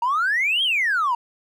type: exponential two-way sweep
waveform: triangle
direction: up then down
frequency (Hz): 918 to 3291 to 918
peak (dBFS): -15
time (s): 0.02-1.15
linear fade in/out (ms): 5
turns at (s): 0.63
effects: tanh soft clip ceiling -15 dBFS